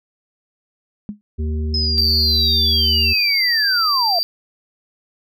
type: tone with exponential decay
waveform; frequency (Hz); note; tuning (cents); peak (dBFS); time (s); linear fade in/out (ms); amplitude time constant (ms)
sine; 207.7; G#3; 0; -20; 1.09-1.21; 0; 24
type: harmonic tone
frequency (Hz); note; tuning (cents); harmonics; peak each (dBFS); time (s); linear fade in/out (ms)
77; D#2; -17; 1 / 3 / 5; -19 / -29 / -33; 1.38-3.14; 20
type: linear sweep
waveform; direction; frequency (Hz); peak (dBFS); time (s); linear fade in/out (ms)
sine; down; 5150 to 653; -18; 1.74-4.19; 2
type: tone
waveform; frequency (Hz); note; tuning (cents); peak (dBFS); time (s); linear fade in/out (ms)
triangle; 4699; D8; 0; -15; 1.98-4.23; 0
effects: none